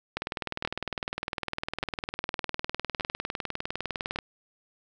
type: two click trains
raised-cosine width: 0.3 ms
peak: -14 / -13 dBFS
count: 80 / 4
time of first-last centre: 0.17-4.16 / 0.65-4.188 s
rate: 19.8 / 0.848 Hz
effects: none